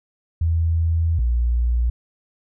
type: tone pair in turn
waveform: sine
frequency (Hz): 82.41 / 59.48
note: E2 / A#1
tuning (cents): 0 / +36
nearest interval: tritone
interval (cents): 564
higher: first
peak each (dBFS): -16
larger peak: neither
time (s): 0.41-1.19 / 1.19-1.9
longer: first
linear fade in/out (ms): 5
effects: none